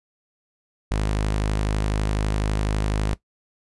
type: tone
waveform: sawtooth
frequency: 52 Hz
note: G#1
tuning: 3 cents sharp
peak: -17 dBFS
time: 0.91-3.14 s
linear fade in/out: 0 ms
effects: noise-tail reverb RT60 0.1 s tail -17 dB re dry + resampled to 24000 Hz